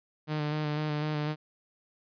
sawtooth tone with vibrato, 151.1 Hz, D3, 50 cents sharp, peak -25 dBFS, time 0.27-1.36 s, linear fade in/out 50 ms, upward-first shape square, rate 4 Hz, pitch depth 21 cents each way, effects resampled to 11025 Hz

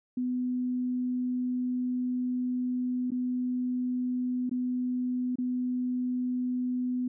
sine tone with dropouts, 250 Hz, B3, 21 cents sharp, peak -27 dBFS, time 0.17-7.08 s, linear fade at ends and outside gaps 5 ms, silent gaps 3.106-3.117 / 4.495-4.512 / 5.357-5.384 s, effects none

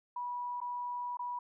sine tone with dropouts, 976 Hz, B5, 21 cents flat, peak -35 dBFS, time 0.16-1.39 s, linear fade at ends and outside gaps 5 ms, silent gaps 0.604-0.614 / 1.171-1.192 s, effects none

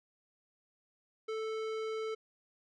sine tone with tanh clipping, 440 Hz, A4, in tune, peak -37 dBFS, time 1.28-2.15 s, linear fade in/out 10 ms, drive 18 dB, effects none

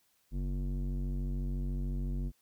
square tone with low-pass filter, 46.94 Hz, F#1, 26 cents sharp, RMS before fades -34 dBFS, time 0.31-2.32 s, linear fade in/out 50 ms, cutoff 240 Hz, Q 1.6, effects white hiss -72 dBFS RMS until 2.41 s

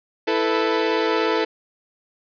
sawtooth chord, E suspended fourth, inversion none, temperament equal with one note detuned, 329.6 / 440 / 497 Hz, E4 / A4 / B4, 0 / 0 / +11 cents, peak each -20 / -17 / -21 dBFS, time 0.27-1.45 s, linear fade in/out 10 ms, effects resampled to 11025 Hz + 8-bit

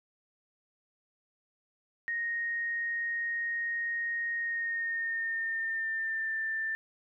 sine tone with pitch glide, 1864.7 to 1780.5 Hz, A#6 to A6, 0 to +20 cents, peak -30 dBFS, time 2.08-6.75 s, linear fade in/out 0 ms, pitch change -80 cents, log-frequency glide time 4.37-6.36 s, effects none

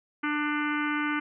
harmonic tone, 297.4 Hz, D4, 22 cents sharp, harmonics 1 / 3 / 4 / 5 / 6 / 7 / 8 / 9 / 10, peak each -29 / -38 / -34 / -32 / -41 / -35 / -40 / -46 / -45 dBFS, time 0.23-1.2 s, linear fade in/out 10 ms, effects none

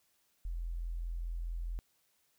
sine tone, 42.34 Hz, E1, 47 cents sharp, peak -35 dBFS, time 0.45-1.79 s, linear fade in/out 0 ms, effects white hiss -74 dBFS RMS until 2.38 s

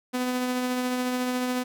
sawtooth tone with tremolo, 250.8 Hz, B3, 27 cents sharp, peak -20 dBFS, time 0.13-1.64 s, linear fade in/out 20 ms, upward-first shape triangle, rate 14 Hz, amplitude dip 30%, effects none

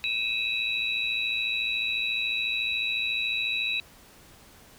sine tone cluster, 2512 / 2626 / 3887 Hz, D#7 / E7 / B7, +16 / -7 / -28 cents, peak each -30 dBFS, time 0.04-3.8 s, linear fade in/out 0 ms, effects pink hiss -53 dBFS RMS until 4.78 s

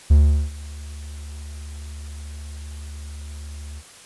triangle tone with ADSR envelope, 73.42 Hz, D2, in tune, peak -6 dBFS, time 0.1-3.83 s, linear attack 12 ms, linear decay 390 ms, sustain -24 dB, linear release 55 ms, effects white hiss -45 dBFS RMS until 4.05 s + resampled to 24000 Hz

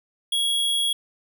square tone, 3322 Hz, G#7, in tune, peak -21 dBFS, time 0.32-0.93 s, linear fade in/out 5 ms, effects none

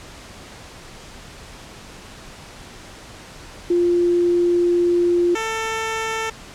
sine / 10% pulse tone pair in turn, 349.1 / 445.7 Hz, F4 / A4, -1 / +22 cents, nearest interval major third, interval 423 cents, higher second, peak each -14 dBFS, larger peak neither, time 3.7-5.35 / 5.35-6.3 s, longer first, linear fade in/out 5 ms, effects pink hiss -40 dBFS RMS until 6.54 s + low-pass 8000 Hz 12 dB/octave

